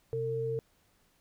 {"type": "tone pair together", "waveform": "sine", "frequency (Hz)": [127.8, 452.5], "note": ["C3", "A4"], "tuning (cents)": [-40, 48], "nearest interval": "octave + minor seventh", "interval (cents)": 2188, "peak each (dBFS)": [-36, -31], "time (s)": [0.13, 0.59], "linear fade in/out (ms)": 0, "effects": ["pink hiss -69 dBFS RMS until 1.2 s"]}